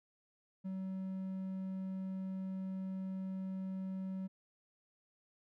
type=tone; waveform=triangle; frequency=189.5 Hz; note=F#3; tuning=42 cents sharp; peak=-36 dBFS; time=0.64-4.28 s; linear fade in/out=20 ms; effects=none